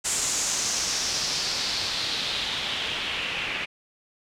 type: noise with low-pass filter sweep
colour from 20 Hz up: white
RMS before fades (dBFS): -28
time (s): 0.04-3.66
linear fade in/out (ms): 20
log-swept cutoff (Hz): 7700 to 2500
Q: 3.1
effects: none